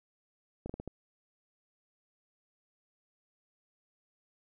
slowing click train, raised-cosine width 2 ms, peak -26 dBFS, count 5, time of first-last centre 0.66-0.877 s, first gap 35 ms, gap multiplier 1.3, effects none

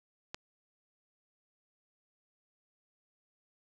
click, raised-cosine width 0.2 ms, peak -21 dBFS, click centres 0.345 s, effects none

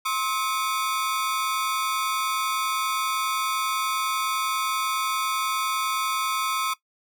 sawtooth ring-modulated tone, 1174.7 Hz, D6, in tune, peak -17 dBFS, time 0.05-6.74 s, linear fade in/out 10 ms, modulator 115 Hz, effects noise-tail reverb RT60 0.1 s tail -17 dB re dry

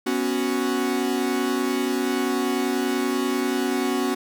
45% pulse chord, B suspended second, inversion none, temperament equal, 246.9 / 277.2 / 370 Hz, B3 / C#4 / F#4, 0 / 0 / 0 cents, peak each -26 dBFS, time 0.06-4.15 s, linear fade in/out 10 ms, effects none

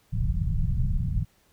pink low-pass noise, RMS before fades -25 dBFS, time 0.12-1.25 s, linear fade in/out 20 ms, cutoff 170 Hz, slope 48 dB/octave, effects pink hiss -64 dBFS RMS until 1.52 s

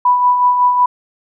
sine tone with tremolo, 987.8 Hz, B5, in tune, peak -7 dBFS, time 0.05-0.86 s, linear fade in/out 5 ms, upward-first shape sine, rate 5.4 Hz, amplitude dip 45%, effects none

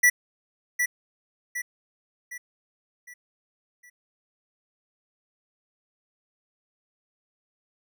square tone with echo, 1958 Hz, B6, 15 cents flat, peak -15 dBFS, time 0.03-0.1 s, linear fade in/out 10 ms, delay 760 ms, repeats 5, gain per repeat -7 dB, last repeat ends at 3.9 s, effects none

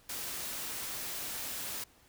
white noise, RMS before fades -39 dBFS, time 0.09-1.84 s, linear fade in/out 5 ms, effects pink hiss -63 dBFS RMS until 2.08 s

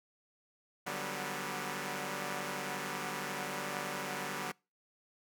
5% pulse chord, G major seventh, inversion second, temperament equal with one note detuned, 146.83 / 185 / 196 / 243.8 Hz, D3 / F#3 / G3 / B3, 0 / 0 / 0 / -22 cents, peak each -31 dBFS, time 0.86-4.52 s, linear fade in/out 10 ms, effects noise-tail reverb RT60 0.3 s tail -26 dB re dry

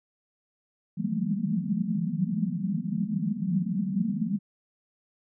pink band-pass noise, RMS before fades -28 dBFS, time 0.97-4.39 s, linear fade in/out 20 ms, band 160 to 230 Hz, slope 96 dB/octave, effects none

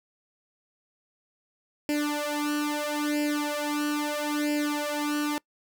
sawtooth tone with flanger, 295.8 Hz, D4, 13 cents sharp, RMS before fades -28 dBFS, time 1.89-5.38 s, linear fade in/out 0 ms, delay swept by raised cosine 0.4 to 2.7 ms, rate 0.76 Hz, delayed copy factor +0.95, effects noise-tail reverb RT60 0.1 s tail -25 dB re dry

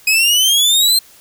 sawtooth exponential sweep, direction up, 2512 to 4186 Hz, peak -7 dBFS, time 0.07-0.99 s, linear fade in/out 5 ms, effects white hiss -45 dBFS RMS until 1.2 s

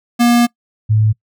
square / sine tone pair in turn, 238.7 / 108.19 Hz, A#3 / A2, +41 / -29 cents, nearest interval octave + major second, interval 1370 cents, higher first, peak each -9 dBFS, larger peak neither, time 0.19-0.47 / 0.89-1.13 s, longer first, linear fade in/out 20 ms, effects noise-tail reverb RT60 0.1 s tail -24 dB re dry

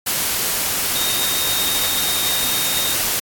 sine tone in noise, 3710 Hz, A#7, 9 cents flat, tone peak -23 dBFS, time 0.95-2.94 s, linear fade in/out 10 ms, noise white, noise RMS -20 dBFS, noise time 0.06-3.2 s, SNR -6 dB, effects AAC 64 kbps

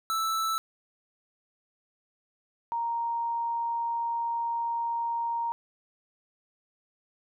square / sine tone pair in turn, 1318.5 / 932.3 Hz, E6 / A#5, 0 / 0 cents, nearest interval tritone, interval 600 cents, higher first, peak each -27 dBFS, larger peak neither, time 0.1-0.58 / 2.72-5.52 s, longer second, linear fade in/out 0 ms, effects none

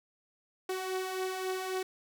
sawtooth beating tone pair, 371.5 / 375.2 Hz, F#4 / F#4, +7 / +24 cents, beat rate 3.7 Hz, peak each -36 / -30 dBFS, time 0.69-1.83 s, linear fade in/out 5 ms, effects none

